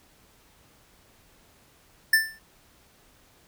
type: tone with exponential decay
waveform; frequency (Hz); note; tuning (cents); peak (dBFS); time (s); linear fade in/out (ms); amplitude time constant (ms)
square; 1772; A6; +12; -14; 2.13-2.39; 5; 55
effects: pink hiss -59 dBFS RMS until 3.47 s